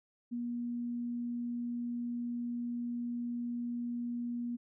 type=tone; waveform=sine; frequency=239.5 Hz; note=A#3; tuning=47 cents sharp; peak=-34 dBFS; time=0.31-4.57 s; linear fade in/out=20 ms; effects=none